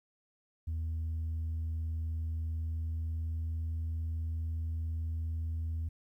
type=tone with pitch glide; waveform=sine; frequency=80.7 to 81.17 Hz; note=E2 to E2; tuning=-36 to -26 cents; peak=-30 dBFS; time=0.67-5.89 s; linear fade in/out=10 ms; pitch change=+10 cents; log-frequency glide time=2.45-3.55 s; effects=tanh soft clip ceiling -31 dBFS + 12-bit